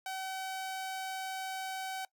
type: tone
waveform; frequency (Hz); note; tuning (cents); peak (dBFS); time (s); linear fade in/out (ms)
sawtooth; 761; F#5; +48; -33; 0.06-2.05; 2
effects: noise-tail reverb RT60 0.1 s tail -21 dB re dry